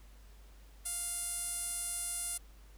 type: tone with band-pass filter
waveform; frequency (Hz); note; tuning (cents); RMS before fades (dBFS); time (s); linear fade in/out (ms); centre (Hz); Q
sawtooth; 698.5; F5; 0; -38; 0.85-2.38; 10; 10000; 5.3
effects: added 50 Hz sine -53 dBFS peak until 2.77 s + pink hiss -64 dBFS RMS until 2.77 s